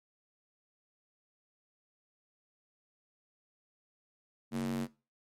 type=tone with high-pass filter; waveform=square; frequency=46.25 Hz; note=F#1; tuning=in tune; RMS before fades=-34 dBFS; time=4.51-4.88 s; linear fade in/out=50 ms; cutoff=200 Hz; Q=6.6; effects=noise-tail reverb RT60 0.3 s tail -19 dB re dry + MP3 64 kbps